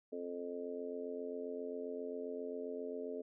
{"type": "harmonic tone", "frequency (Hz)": 87.5, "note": "F2", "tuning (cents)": 4, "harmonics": [3, 4, 5, 6, 7], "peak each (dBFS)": [-46, -52, -42, -52, -48], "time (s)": [0.12, 3.22], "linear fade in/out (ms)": 10, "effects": []}